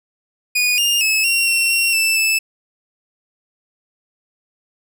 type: tone with pitch steps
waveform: sawtooth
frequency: 2464 / 2814 / 2591 / 2746 / 2721 / 2736 / 2653 / 2625 Hz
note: D#7 / F7 / E7 / F7 / F7 / F7 / E7 / E7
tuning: -17 / +12 / -30 / -30 / -46 / -36 / +10 / -8 cents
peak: -11 dBFS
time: 0.55-2.39 s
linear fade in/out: 10 ms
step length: 230 ms
effects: none